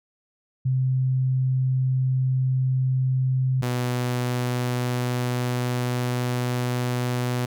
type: tone pair in turn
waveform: sine / sawtooth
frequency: 130 / 123.63 Hz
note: C3 / B2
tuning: -11 / +2 cents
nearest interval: minor second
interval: 87 cents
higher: first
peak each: -19 / -19 dBFS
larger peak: neither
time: 0.65-3.62 / 3.62-7.46 s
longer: second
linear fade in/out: 10 ms
effects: none